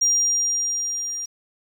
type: tone with level ramp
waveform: sine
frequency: 5700 Hz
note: F8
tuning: 34 cents sharp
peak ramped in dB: -14 to -27 dBFS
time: 0.01-1.26 s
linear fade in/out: 10 ms
effects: tanh soft clip ceiling -11 dBFS + 8-bit